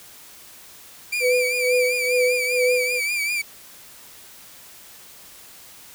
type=tone with vibrato; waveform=40% pulse; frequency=2350 Hz; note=D7; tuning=1 cent sharp; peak=-21 dBFS; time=1.12-3.42 s; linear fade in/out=10 ms; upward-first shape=triangle; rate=5.1 Hz; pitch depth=78 cents each way
type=tone with tremolo; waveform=sine; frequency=498.8 Hz; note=B4; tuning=17 cents sharp; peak=-16 dBFS; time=1.2-3.01 s; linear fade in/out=50 ms; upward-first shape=sine; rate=2.2 Hz; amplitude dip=75%
effects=white hiss -45 dBFS RMS until 5.94 s